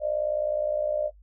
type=tone with amplitude modulation; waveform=sine; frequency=603 Hz; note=D5; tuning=46 cents sharp; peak=-20 dBFS; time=0-1.11 s; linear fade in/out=50 ms; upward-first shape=sine; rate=59.7 Hz; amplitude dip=80%; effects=noise-tail reverb RT60 0.1 s tail -21 dB re dry + added 50 Hz sine -50 dBFS peak until 1.22 s